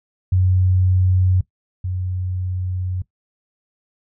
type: tone pair in turn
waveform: sine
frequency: 92.3 / 91.72 Hz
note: F#2 / F#2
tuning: -4 / -15 cents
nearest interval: unison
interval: 11 cents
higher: first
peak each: -13 / -21 dBFS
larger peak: first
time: 0.32-1.41 / 1.84-3.02 s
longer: second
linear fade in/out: 5 ms
effects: noise-tail reverb RT60 0.1 s tail -17 dB re dry